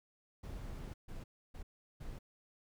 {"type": "noise bursts at uneven times", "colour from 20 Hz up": "brown", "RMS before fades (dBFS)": -45, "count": 4, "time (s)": [[0.43, 0.94], [1.08, 1.24], [1.54, 1.63], [2, 2.19]], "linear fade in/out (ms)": 10, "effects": []}